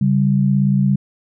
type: tone pair together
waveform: sine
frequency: 138.59 / 196 Hz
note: C#3 / G3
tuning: 0 / 0 cents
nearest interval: tritone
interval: 600 cents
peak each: -15 dBFS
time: 0.01-0.96 s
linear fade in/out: 5 ms
effects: none